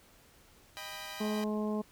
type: chord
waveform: 10% pulse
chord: Eb augmented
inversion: none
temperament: equal with one note detuned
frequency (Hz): 622.3 / 792.6 / 987.8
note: Eb5 / G5 / B5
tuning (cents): 0 / +19 / 0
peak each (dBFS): -38 / -37 / -37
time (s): 0.77-1.44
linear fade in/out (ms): 0
type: harmonic tone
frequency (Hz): 212.3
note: G#3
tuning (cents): +38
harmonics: 1 / 2 / 3 / 4 / 5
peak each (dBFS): -32 / -37 / -41 / -46 / -45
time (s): 1.2-1.82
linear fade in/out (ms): 10
effects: pink hiss -61 dBFS RMS until 1.91 s